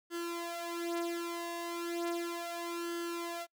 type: tone with flanger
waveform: sawtooth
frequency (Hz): 341.5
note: F4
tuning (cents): -39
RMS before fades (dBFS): -38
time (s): 0.1-3.47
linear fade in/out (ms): 50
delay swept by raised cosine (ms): 0.63 to 4.03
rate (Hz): 0.35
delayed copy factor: +0.8
effects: noise-tail reverb RT60 0.1 s tail -26 dB re dry